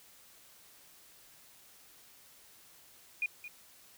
sine tone with echo, 2443 Hz, D#7, 32 cents flat, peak -29 dBFS, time 3.22-3.26 s, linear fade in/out 2 ms, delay 220 ms, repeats 1, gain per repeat -13 dB, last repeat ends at 3.48 s, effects white hiss -59 dBFS RMS until 3.97 s

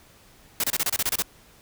white noise bursts, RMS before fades -24 dBFS, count 10, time 0.6-1.222 s, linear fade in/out 2 ms, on 37 ms, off 28 ms, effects pink hiss -54 dBFS RMS until 1.61 s

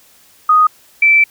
sine tone pair in turn, 1244.5 / 2327 Hz, D#6 / D7, 0 / -17 cents, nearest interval major seventh, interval 1083 cents, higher second, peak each -6 dBFS, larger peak neither, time 0.49-0.67 / 1.02-1.24 s, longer second, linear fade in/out 5 ms, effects white hiss -48 dBFS RMS until 1.3 s

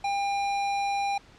square tone, 800 Hz, G5, 35 cents sharp, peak -26 dBFS, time 0.04-1.18 s, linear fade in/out 5 ms, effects pink hiss -54 dBFS RMS until 1.38 s + low-pass 5000 Hz 12 dB/octave

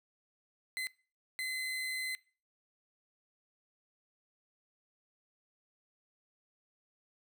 35% pulse tone bursts at uneven times, 2043 Hz, C7, 42 cents flat, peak -33 dBFS, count 2, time 0.77-0.87 / 1.39-2.15 s, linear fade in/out 0 ms, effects noise-tail reverb RT60 0.4 s tail -23 dB re dry

